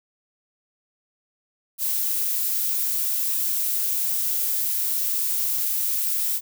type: noise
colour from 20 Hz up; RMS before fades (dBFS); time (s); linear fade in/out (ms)
violet; -24; 1.78-6.41; 50
effects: none